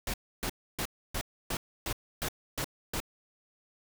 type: noise bursts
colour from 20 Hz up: pink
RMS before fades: -33 dBFS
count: 9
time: 0.07-3.002 s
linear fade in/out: 2 ms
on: 68 ms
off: 290 ms
effects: none